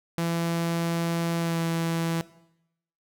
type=tone with pitch glide; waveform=sawtooth; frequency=168.1 to 165.88 Hz; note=E3 to E3; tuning=+34 to +11 cents; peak=-21 dBFS; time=0.18-2.21 s; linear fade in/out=0 ms; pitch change=-23 cents; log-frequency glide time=1.39-1.59 s; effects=noise-tail reverb RT60 0.8 s tail -18 dB re dry